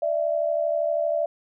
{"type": "tone pair together", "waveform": "sine", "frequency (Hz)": [593, 665.6], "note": ["D5", "E5"], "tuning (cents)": [17, 17], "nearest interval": "major second", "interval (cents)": 200, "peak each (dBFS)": -24, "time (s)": [0.02, 1.26], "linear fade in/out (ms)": 5, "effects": []}